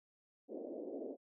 pink band-pass noise, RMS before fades -45 dBFS, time 0.48-1.17 s, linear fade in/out 50 ms, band 260 to 600 Hz, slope 48 dB/octave, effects none

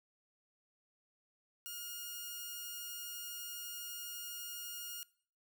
5% pulse tone pair together, 1426 / 2852 Hz, F6 / F7, +36 / +36 cents, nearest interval octave, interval 1200 cents, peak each -37 / -38 dBFS, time 1.66-5.03 s, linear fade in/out 0 ms, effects noise-tail reverb RT60 0.5 s tail -21 dB re dry

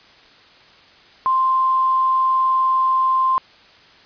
sine tone with quantisation, 1046.5 Hz, C6, in tune, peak -14 dBFS, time 1.26-3.38 s, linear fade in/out 0 ms, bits 7, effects white hiss -48 dBFS RMS until 4.05 s + resampled to 11025 Hz

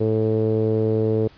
sawtooth tone with low-pass filter, 109.8 Hz, A2, 3 cents flat, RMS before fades -20 dBFS, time 0-1.28 s, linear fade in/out 10 ms, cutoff 450 Hz, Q 5.4, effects pink hiss -51 dBFS RMS until 1.37 s + resampled to 11025 Hz

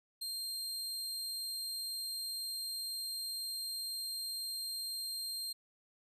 sawtooth tone, 4186 Hz, C8, in tune, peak -35 dBFS, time 0.21-5.53 s, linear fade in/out 10 ms, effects resampled to 32000 Hz

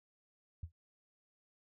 sine tone with exponential decay, 83.3 Hz, E2, 19 cents sharp, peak -37 dBFS, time 0.63-0.72 s, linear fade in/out 5 ms, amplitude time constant 18 ms, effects none

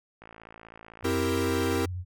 click train, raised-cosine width 0.5 ms, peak -31 dBFS, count 51, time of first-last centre 0.22-1.116 s, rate 55.8 Hz
sine tone with vibrato, 90.3 Hz, F#2, 42 cents flat, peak -31 dBFS, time 1.02-2.05 s, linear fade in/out 50 ms, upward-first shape sine, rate 16 Hz, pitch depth 50 cents each way
45% pulse chord, C dominant seventh, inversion none, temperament equal, 261.6 / 329.6 / 392 / 466.2 Hz, C4 / E4 / G4 / Bb4, 0 / 0 / 0 / 0 cents, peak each -31 dBFS, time 1.04-1.86 s, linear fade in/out 10 ms
effects none

